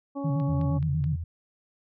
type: harmonic tone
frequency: 279.2 Hz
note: C#4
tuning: 13 cents sharp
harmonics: 1 / 2 / 3 / 4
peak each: -31 / -37 / -41 / -43 dBFS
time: 0.15-0.79 s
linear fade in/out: 20 ms
type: tone with vibrato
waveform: sine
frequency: 146.83 Hz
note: D3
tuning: in tune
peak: -24 dBFS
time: 0.24-1.16 s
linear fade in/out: 10 ms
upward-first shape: square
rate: 8.5 Hz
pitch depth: 110 cents each way
type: click train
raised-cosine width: 0.3 ms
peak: -33 dBFS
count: 4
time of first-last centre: 0.4-1.041 s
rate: 4.68 Hz
type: tone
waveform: sine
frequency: 83.9 Hz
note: E2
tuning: 31 cents sharp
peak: -30 dBFS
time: 0.49-1.24 s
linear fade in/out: 5 ms
effects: none